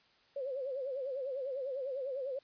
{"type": "tone with vibrato", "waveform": "sine", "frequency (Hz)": 533, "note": "C5", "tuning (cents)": 32, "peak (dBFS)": -35, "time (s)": [0.36, 2.39], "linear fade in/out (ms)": 5, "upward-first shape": "sine", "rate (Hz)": 10, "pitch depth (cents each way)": 110, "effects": ["white hiss -67 dBFS RMS until 2.43 s", "resampled to 11025 Hz"]}